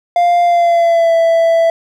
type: tone with pitch glide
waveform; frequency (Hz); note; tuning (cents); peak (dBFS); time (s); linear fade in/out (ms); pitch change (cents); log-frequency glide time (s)
triangle; 698.5 to 663.1; F5 to E5; 0 to +10; -6; 0.16-1.7; 2; -90; 0.43-1.14
effects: none